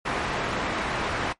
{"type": "low-pass noise", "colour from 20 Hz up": "white", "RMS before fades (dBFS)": -28, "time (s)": [0.05, 1.33], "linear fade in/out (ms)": 10, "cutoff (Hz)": 1600, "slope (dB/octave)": 12, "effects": ["noise-tail reverb RT60 0.1 s tail -17 dB re dry", "MP3 48 kbps"]}